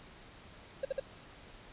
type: tone bursts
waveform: triangle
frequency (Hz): 540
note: C#5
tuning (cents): -45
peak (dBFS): -28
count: 3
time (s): 0.83-0.999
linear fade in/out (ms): 5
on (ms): 21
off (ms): 53
effects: pink hiss -54 dBFS RMS until 1.72 s + resampled to 8000 Hz